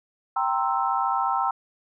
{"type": "chord", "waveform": "sine", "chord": "C dominant seventh", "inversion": "second", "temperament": "equal", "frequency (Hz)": [784, 932.3, 1046.5, 1318.5], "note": ["G5", "Bb5", "C6", "E6"], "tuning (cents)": [0, 0, 0, 0], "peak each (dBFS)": [-26, -27, -28, -27], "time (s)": [0.36, 1.51], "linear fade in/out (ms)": 5, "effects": []}